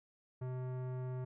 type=tone with tanh clipping; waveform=sine; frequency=127.4 Hz; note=C3; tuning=46 cents flat; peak=-40 dBFS; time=0.41-1.25 s; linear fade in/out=10 ms; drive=17 dB; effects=none